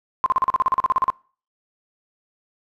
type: tone bursts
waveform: sine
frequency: 1046.5 Hz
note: C6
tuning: in tune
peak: -14 dBFS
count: 15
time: 0.24-1.101 s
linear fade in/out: 0 ms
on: 21 ms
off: 39 ms
effects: noise-tail reverb RT60 0.4 s tail -24 dB re dry